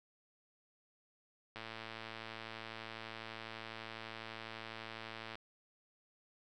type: click train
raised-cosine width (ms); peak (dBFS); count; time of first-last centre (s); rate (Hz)
0.3; -29; 426; 1.56-5.355; 112
effects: none